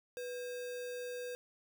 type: tone with sample-and-hold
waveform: sine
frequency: 492.3 Hz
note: B4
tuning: 6 cents flat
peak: -39 dBFS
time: 0.17-1.35 s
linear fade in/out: 0 ms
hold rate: 2100 Hz
effects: none